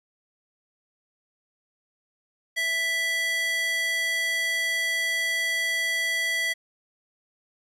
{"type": "tone with high-pass filter", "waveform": "square", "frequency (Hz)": 659.3, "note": "E5", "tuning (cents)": 0, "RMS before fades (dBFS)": -26, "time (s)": [2.56, 6.54], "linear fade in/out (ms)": 20, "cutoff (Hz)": 2100, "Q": 2.6, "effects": ["resampled to 32000 Hz"]}